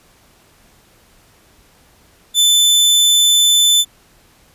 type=tone; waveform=sawtooth; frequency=3520 Hz; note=A7; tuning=in tune; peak=-6 dBFS; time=2.34-3.85 s; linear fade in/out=50 ms; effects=pink hiss -51 dBFS RMS until 4.54 s + resampled to 32000 Hz